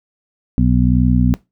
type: harmonic tone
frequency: 61.7 Hz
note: B1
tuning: 1 cent flat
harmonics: 1 / 2 / 3 / 4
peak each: -16 / -16 / -16 / -16 dBFS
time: 0.58-1.34 s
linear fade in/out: 0 ms
effects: noise-tail reverb RT60 0.2 s tail -20 dB re dry